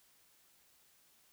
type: silence
effects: white hiss -68 dBFS RMS until 1.32 s